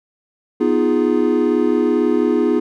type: chord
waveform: triangle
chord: F half-diminished seventh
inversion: second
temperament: equal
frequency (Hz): 246.9 / 311.1 / 349.2 / 415.3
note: Cb4 / Eb4 / F4 / Ab4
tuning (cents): 0 / 0 / 0 / 0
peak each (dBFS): -17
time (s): 0.6-2.6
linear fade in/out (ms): 10
effects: none